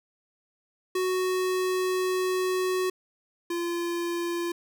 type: tone pair in turn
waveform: square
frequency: 370 / 343.8 Hz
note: F#4 / F4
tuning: 0 / -27 cents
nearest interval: minor second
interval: 127 cents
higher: first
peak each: -25 / -28 dBFS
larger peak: first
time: 0.95-2.9 / 3.5-4.52 s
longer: first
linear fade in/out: 5 ms
effects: none